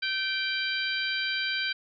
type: harmonic tone with a mistuned harmonic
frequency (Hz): 784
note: G5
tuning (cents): 0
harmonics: 2 / 3 / 4 / 5 / 6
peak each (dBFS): -31 / -33 / -34 / -35 / -36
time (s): 0.02-1.73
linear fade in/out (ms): 10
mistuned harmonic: 2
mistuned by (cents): -30
effects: none